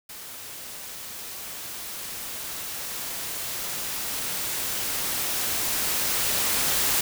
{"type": "noise with level ramp", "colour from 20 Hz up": "white", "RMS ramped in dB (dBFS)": [-40, -23], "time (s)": [0.09, 7.01], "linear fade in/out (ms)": 5, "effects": []}